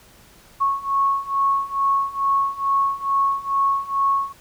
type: beating tone pair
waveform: sine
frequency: 1100 / 1102.3 Hz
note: C#6 / C#6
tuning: -14 / -10 cents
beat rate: 2.3 Hz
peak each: -22 / -20 dBFS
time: 0.6-4.33 s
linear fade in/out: 20 ms
effects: pink hiss -50 dBFS RMS until 4.4 s